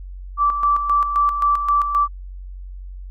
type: tone with tremolo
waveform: sine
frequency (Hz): 1163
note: D6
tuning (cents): -17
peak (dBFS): -13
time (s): 0.37-2.08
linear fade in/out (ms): 50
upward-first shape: square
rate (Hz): 3.8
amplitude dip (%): 55
effects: added 46 Hz sine -31 dBFS peak until 3.1 s